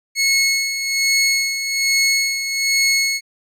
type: tone with tremolo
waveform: 20% pulse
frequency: 2186 Hz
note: C#7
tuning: 25 cents flat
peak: -8 dBFS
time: 0.15-3.21 s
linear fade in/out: 50 ms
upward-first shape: sine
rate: 1.2 Hz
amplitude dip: 60%
effects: resampled to 32000 Hz